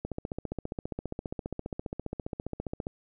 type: click train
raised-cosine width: 2 ms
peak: -20 dBFS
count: 43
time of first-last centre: 0.05-2.869 s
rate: 14.9 Hz
effects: none